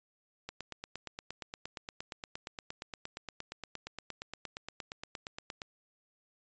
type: click train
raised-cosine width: 0.2 ms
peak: -23 dBFS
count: 45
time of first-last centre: 0.49-5.618 s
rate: 8.58 Hz
effects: resampled to 16000 Hz